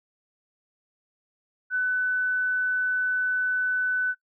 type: tone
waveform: sine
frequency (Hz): 1500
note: F#6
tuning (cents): +23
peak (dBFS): -22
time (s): 1.7-4.15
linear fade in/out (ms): 50
effects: noise-tail reverb RT60 0.1 s tail -24 dB re dry